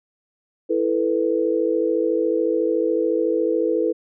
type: chord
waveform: sine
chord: E suspended fourth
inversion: none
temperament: equal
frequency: 329.6 / 440 / 493.9 Hz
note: E4 / A4 / B4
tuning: 0 / 0 / 0 cents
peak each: -22 dBFS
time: 0.69-3.93 s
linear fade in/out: 20 ms
effects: none